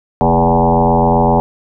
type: tone with frequency modulation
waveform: sine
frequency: 493.9 Hz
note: B4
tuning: in tune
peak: -8 dBFS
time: 0.21-1.4 s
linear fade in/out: 0 ms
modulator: 87.7 Hz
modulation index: 4.8
effects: none